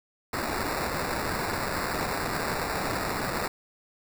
white noise with sample-and-hold, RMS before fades -30 dBFS, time 0.33-3.48 s, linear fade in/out 5 ms, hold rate 3150 Hz, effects none

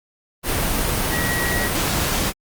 sine tone in noise, 1915 Hz, A#6, 46 cents sharp, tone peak -23 dBFS, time 1.09-1.71 s, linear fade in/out 50 ms, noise pink, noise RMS -21 dBFS, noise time 0.43-2.33 s, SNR -5 dB, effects Opus 32 kbps

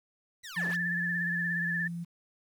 15% pulse linear two-way sweep, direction down then up, 2043 to 109.2 to 2043 Hz, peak -35 dBFS, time 0.43-0.77 s, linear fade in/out 20 ms, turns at 0.69 s
sine tone with vibrato, 1749 Hz, A6, 11 cents flat, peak -29 dBFS, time 0.56-1.88 s, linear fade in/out 10 ms, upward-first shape sine, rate 17 Hz, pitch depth 49 cents each way
sine tone with pitch glide, 174.1 to 170.81 Hz, F3 to F3, -5 to -38 cents, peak -34 dBFS, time 0.56-2.05 s, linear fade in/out 20 ms, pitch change -33 cents, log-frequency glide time 1.09-1.7 s
effects 10-bit

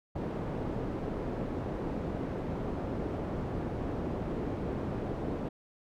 white low-pass noise, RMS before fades -35 dBFS, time 0.15-5.49 s, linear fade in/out 10 ms, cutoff 400 Hz, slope 12 dB/octave, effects none

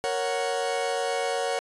40% pulse chord, F# major, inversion first, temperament equal, 466.2 / 554.4 / 740 Hz, A#4 / C#5 / F#5, 0 / 0 / 0 cents, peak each -29 dBFS, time 0.04-1.59 s, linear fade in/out 0 ms, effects resampled to 24000 Hz

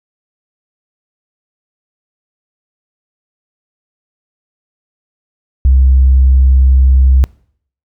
sine tone, 65.6 Hz, C2, 5 cents sharp, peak -3 dBFS, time 5.65-7.24 s, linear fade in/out 0 ms, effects noise-tail reverb RT60 0.6 s tail -25 dB re dry + tanh soft clip ceiling -1 dBFS

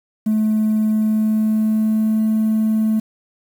triangle tone with pitch glide, 216.1 to 218.4 Hz, A3 to A3, -31 to -13 cents, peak -11 dBFS, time 0.26-3 s, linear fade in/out 10 ms, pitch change +18 cents, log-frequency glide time 0.92-2.28 s, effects tanh soft clip ceiling -10 dBFS + 7-bit

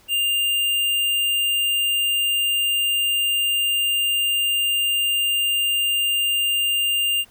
square tone, 2800 Hz, F7, 4 cents sharp, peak -19 dBFS, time 0.08-7.25 s, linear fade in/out 50 ms, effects pink hiss -54 dBFS RMS until 7.3 s

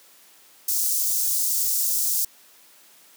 white high-pass noise, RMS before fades -23 dBFS, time 0.68-2.25 s, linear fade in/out 5 ms, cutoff 5500 Hz, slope 24 dB/octave, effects white hiss -53 dBFS RMS until 3.16 s + high-pass 200 Hz 12 dB/octave

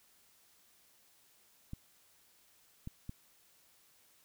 clicks, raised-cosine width 5 ms, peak -29 dBFS, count 3, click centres 1.734 / 2.874 / 3.094 s, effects white hiss -67 dBFS RMS until 4.24 s

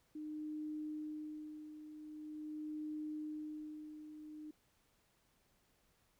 sine tone with tremolo, 305.2 Hz, D#4, 33 cents flat, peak -40 dBFS, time 0.15-4.51 s, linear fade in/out 5 ms, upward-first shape sine, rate 0.44 Hz, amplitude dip 65%, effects pink hiss -75 dBFS RMS until 6.19 s

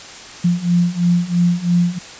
sine beating tone pair, 173 / 176 Hz, F3 / F3, -16 / +14 cents, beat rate 3 Hz, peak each -17 / -15 dBFS, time 0.44-1.99 s, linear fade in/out 10 ms, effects white hiss -35 dBFS RMS until 2.19 s + resampled to 16000 Hz

